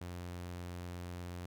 sawtooth tone, 88.3 Hz, F2, 20 cents sharp, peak -38 dBFS, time 0.01-1.46 s, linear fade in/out 5 ms, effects none

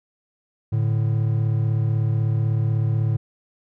triangle tone pair together, 110.7 / 146.83 Hz, A2 / D3, +11 / 0 cents, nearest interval perfect fourth, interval 489 cents, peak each -17 / -23 dBFS, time 0.72-3.17 s, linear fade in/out 10 ms, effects none

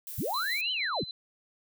violet noise, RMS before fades -40 dBFS, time 0.07-0.61 s, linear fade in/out 0 ms
sine linear two-way sweep, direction up then down, 57.8 to 3102 to 74.3 Hz, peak -29 dBFS, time 0.18-1.04 s, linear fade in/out 5 ms, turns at 0.72 s
sine tone with tremolo, 4042 Hz, B7, 39 cents sharp, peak -31 dBFS, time 0.34-1.11 s, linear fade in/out 2 ms, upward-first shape triangle, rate 6.6 Hz, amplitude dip 75%
effects none

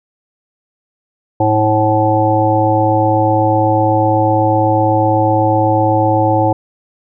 harmonic tone, 108 Hz, A2, 32 cents flat, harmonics 1 / 3 / 5 / 7 / 8, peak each -16 / -16 / -16 / -16 / -16 dBFS, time 1.4-6.53 s, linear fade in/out 5 ms, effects none

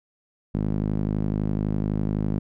sawtooth tone with band-pass filter, 51.91 Hz, G#1, in tune, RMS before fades -25 dBFS, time 0.54-2.39 s, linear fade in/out 5 ms, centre 200 Hz, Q 1.5, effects none

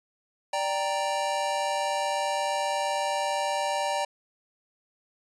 square chord, G minor, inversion second, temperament equal, 587.3 / 784 / 932.3 Hz, D5 / G5 / Bb5, 0 / 0 / 0 cents, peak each -31 dBFS, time 0.53-4.05 s, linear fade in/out 5 ms, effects resampled to 22050 Hz

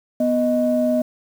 sine tone pair together, 247 / 622.3 Hz, B3 / D#5, 0 / 0 cents, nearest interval octave + major third, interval 1600 cents, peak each -18 dBFS, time 0.2-1.02 s, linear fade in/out 5 ms, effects tanh soft clip ceiling -8 dBFS + 7-bit

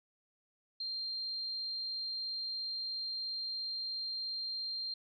sine tone, 4181 Hz, C8, 2 cents flat, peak -36 dBFS, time 0.8-4.94 s, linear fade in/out 5 ms, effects none

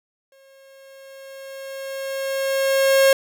45% pulse tone with exponential growth, 541 Hz, C#5, 42 cents flat, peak -11 dBFS, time 0.32-3.13 s, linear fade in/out 2 ms, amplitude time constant 610 ms, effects none

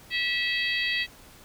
harmonic tone with a mistuned harmonic, 651 Hz, E5, 22 cents flat, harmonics 3 / 4 / 5 / 6 / 7, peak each -28 / -30 / -32 / -34 / -35 dBFS, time 0.1-1.07 s, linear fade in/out 50 ms, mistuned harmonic 6, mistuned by -24 cents, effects pink hiss -51 dBFS RMS until 1.44 s

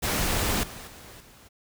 pink noise with level steps, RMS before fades -26 / -41 / -46 / -52 dBFS, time 0.02-1.49 s, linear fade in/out 20 ms, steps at 0.63 / 0.87 / 1.2 s, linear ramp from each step 5 ms, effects none

